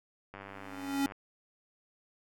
click train, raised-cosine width 0.5 ms, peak -30 dBFS, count 78, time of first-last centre 0.34-1.121 s, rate 98.6 Hz
square tone with exponential growth, 277.2 Hz, C#4, in tune, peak -26 dBFS, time 0.41-1.06 s, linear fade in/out 1 ms, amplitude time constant 140 ms
effects none

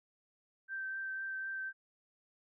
sine tone with vibrato, 1559 Hz, G6, 10 cents flat, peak -37 dBFS, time 0.68-1.73 s, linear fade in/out 50 ms, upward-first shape triangle, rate 4 Hz, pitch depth 15 cents each way, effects none

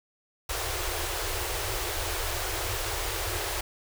pink band-stop noise, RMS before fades -31 dBFS, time 0.49-3.61 s, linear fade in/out 5 ms, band 110 to 330 Hz, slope 96 dB/octave, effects none

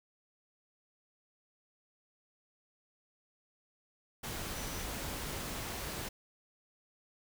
sine tone in noise, 5920 Hz, F#8, in tune, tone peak -50 dBFS, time 4.55-4.84 s, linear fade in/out 10 ms, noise pink, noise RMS -40 dBFS, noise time 4.23-6.09 s, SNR -13 dB, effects none

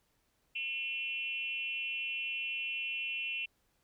sine tone with frequency modulation, 2706 Hz, E7, 45 cents sharp, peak -34 dBFS, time 0.55-3.46 s, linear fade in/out 10 ms, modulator 272 Hz, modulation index 0.82, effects pink hiss -75 dBFS RMS until 3.83 s

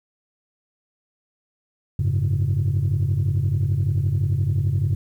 sine chord, F# suspended second, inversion none, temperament just, 92.5 / 104.06 / 138.75 Hz, F#2 / G#2 / C#3, 0 / +4 / +2 cents, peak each -21 dBFS, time 1.99-4.95 s, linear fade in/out 5 ms, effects tanh soft clip ceiling -14 dBFS + 9-bit

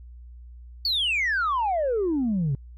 sine exponential sweep, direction down, 4591 to 130 Hz, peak -20 dBFS, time 0.85-2.55 s, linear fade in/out 2 ms, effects tanh soft clip ceiling -19 dBFS + added 60 Hz sine -41 dBFS peak until 2.77 s

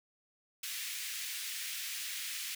pink high-pass noise, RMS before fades -40 dBFS, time 0.63-2.55 s, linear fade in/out 5 ms, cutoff 2000 Hz, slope 24 dB/octave, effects none

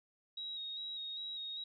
sine tone with vibrato, 3796 Hz, A#7, 31 cents sharp, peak -40 dBFS, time 0.37-1.64 s, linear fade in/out 5 ms, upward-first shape square, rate 2.5 Hz, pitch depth 24 cents each way, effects none

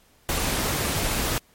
pink noise, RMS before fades -25 dBFS, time 0.29-1.38 s, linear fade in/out 0 ms, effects pink hiss -59 dBFS RMS until 1.54 s + MP3 64 kbps

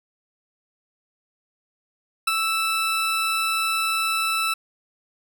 20% pulse tone with ADSR envelope, 1318.5 Hz, E6, in tune, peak -11 dBFS, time 2.27-4.54 s, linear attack 8 ms, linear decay 18 ms, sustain -5 dB, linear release 7 ms, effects none

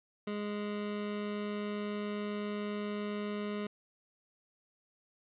25% pulse tone, 207.4 Hz, G#3, 2 cents flat, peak -31 dBFS, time 0.27-3.67 s, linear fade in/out 5 ms, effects resampled to 8000 Hz + 10-bit

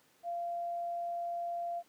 sine tone, 690 Hz, F5, 21 cents flat, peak -34 dBFS, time 0.23-1.83 s, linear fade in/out 50 ms, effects pink hiss -67 dBFS RMS until 1.88 s + high-pass 200 Hz 12 dB/octave

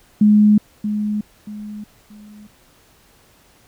sine tone with echo, 210 Hz, G#3, 19 cents sharp, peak -8 dBFS, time 0.21-0.58 s, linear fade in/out 5 ms, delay 630 ms, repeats 3, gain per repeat -10 dB, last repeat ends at 2.47 s, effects pink hiss -53 dBFS RMS until 3.67 s

